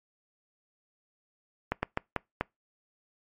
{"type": "slowing click train", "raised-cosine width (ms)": 0.5, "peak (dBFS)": -12, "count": 5, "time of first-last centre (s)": [1.72, 2.41], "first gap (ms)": 110, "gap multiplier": 1.31, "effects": ["noise-tail reverb RT60 0.2 s tail -25 dB re dry", "MP3 64 kbps"]}